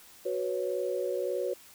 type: chord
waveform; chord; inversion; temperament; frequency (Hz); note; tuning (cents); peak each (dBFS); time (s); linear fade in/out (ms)
sine; F# suspended fourth; none; just; 370 / 493.3 / 555; F#4 / B4 / C#5; 0 / -2 / +2; -33 / -33 / -33; 0.25-1.54; 10
effects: white hiss -54 dBFS RMS until 1.74 s